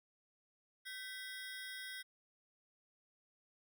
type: ring-modulated tone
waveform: 25% pulse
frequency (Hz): 1760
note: A6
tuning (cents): 0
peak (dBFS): -38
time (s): 0.85-2.03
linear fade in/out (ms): 20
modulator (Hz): 224
effects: none